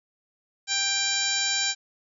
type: harmonic tone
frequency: 789 Hz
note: G5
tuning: 11 cents sharp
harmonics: 1 / 2 / 3 / 4 / 5 / 6 / 7 / 8 / 9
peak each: -39 / -32 / -32 / -33 / -29 / -33 / -32 / -38 / -29 dBFS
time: 0.67-1.75 s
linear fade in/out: 50 ms
effects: none